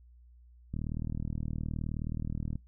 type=click train; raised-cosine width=5 ms; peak=-23 dBFS; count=72; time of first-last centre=0.74-2.556 s; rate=39.1 Hz; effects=noise-tail reverb RT60 0.2 s tail -24 dB re dry + added 60 Hz sine -54 dBFS peak until 2.67 s